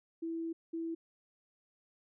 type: tone bursts at uneven times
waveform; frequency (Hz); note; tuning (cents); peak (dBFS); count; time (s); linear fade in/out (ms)
sine; 329.6; E4; 0; -35; 2; 0.22-0.53 / 0.73-0.95; 10
effects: none